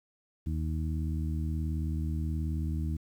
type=harmonic tone; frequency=78.7 Hz; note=D#2; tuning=20 cents sharp; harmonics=1 / 2 / 3 / 4; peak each=-30 / -36 / -40 / -42 dBFS; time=0.46-2.97 s; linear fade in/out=10 ms; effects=10-bit